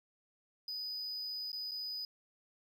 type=tone with dropouts; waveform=triangle; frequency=4978 Hz; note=D#8; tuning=in tune; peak=-37 dBFS; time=0.68-2.05 s; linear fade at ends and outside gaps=2 ms; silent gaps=1.518-1.529 / 1.711-1.716 s; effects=none